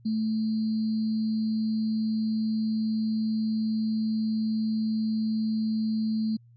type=tone with sample-and-hold; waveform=sine; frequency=219.4 Hz; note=A3; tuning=5 cents flat; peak=-24 dBFS; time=0.05-6.37 s; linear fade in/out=10 ms; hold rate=4410 Hz; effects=added 118 Hz sine -52 dBFS peak until 6.56 s + resampled to 16000 Hz